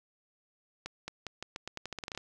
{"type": "accelerating click train", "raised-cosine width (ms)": 0.2, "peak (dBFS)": -21, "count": 15, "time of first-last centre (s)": [0.86, 2.176], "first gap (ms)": 220, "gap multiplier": 0.85, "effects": []}